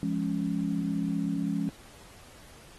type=chord; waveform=sine; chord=Db major; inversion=first; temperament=equal with one note detuned; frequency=172.41 / 207.7 / 277.2 Hz; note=F3 / Ab3 / Db4; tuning=-22 / 0 / 0 cents; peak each=-31 dBFS; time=0.03-1.69 s; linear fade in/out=0 ms; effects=pink hiss -53 dBFS RMS until 2.78 s + AAC 32 kbps